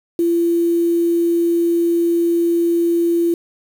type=tone with quantisation; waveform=sine; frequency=340 Hz; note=F4; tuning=46 cents flat; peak=-13 dBFS; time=0.19-3.34 s; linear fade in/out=2 ms; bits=6; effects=none